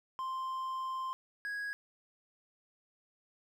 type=tone pair in turn; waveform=triangle; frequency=1046.5 / 1656.4 Hz; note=C6 / G#6; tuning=0 / -5 cents; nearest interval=minor sixth; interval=795 cents; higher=second; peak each=-33 / -34 dBFS; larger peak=first; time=0.19-1.13 / 1.45-1.73 s; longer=first; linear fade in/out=0 ms; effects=none